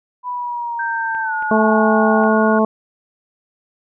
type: exponential sweep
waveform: sine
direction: down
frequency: 994 to 790 Hz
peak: -21 dBFS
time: 0.23-2.31 s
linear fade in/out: 50 ms
type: tone with pitch glide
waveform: sine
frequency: 1568 to 1446.2 Hz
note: G6 to F#6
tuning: 0 to -40 cents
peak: -21 dBFS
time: 0.79-2.59 s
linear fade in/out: 5 ms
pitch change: -140 cents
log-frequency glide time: 1.22-1.34 s
type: clicks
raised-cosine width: 0.5 ms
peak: -22 dBFS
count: 3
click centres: 1.149 / 1.425 / 2.237 s
type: harmonic tone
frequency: 218.4 Hz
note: A3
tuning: 13 cents flat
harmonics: 1 / 2 / 3 / 4 / 5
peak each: -15 / -18 / -18 / -22 / -21 dBFS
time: 1.51-2.65 s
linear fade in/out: 2 ms
effects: none